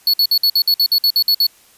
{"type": "tone bursts", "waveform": "square", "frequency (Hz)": 4402, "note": "C#8", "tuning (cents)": -13, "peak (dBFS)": -11, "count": 12, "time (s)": [0.07, 1.467], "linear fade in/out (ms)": 2, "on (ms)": 66, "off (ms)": 55, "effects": ["white hiss -50 dBFS RMS until 1.77 s", "resampled to 32000 Hz"]}